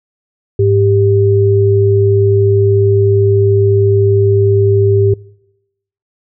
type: tone pair together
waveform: sine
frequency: 103.83 / 394.5 Hz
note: G#2 / G4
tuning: 0 / +11 cents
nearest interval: octave + major seventh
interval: 2311 cents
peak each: -10 dBFS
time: 0.59-5.14 s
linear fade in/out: 5 ms
effects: noise-tail reverb RT60 0.9 s tail -25 dB re dry